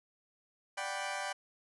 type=chord; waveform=20% pulse; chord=G major seventh; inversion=second; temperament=equal; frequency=587.3 / 740 / 784 / 987.8 Hz; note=D5 / F#5 / G5 / B5; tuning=0 / 0 / 0 / 0 cents; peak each=-37 / -39 / -34 / -38 dBFS; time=0.77-1.33 s; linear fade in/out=10 ms; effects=resampled to 24000 Hz